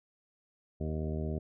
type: harmonic tone with a mistuned harmonic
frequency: 77.78 Hz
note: D#2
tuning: in tune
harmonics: 1 / 2 / 3 / 4 / 5 / 6 / 7 / 8 / 9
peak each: -35 / -37 / -40 / -46 / -41 / -48 / -53 / -45 / -55 dBFS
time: 0.8-1.39 s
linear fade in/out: 10 ms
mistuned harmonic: 7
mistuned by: -17 cents
effects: none